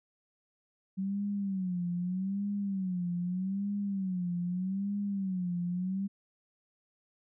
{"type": "tone with vibrato", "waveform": "sine", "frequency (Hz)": 188.5, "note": "F#3", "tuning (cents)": 32, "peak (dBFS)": -30, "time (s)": [0.97, 6.08], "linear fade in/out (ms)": 20, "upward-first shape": "sine", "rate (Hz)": 0.81, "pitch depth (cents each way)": 130, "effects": []}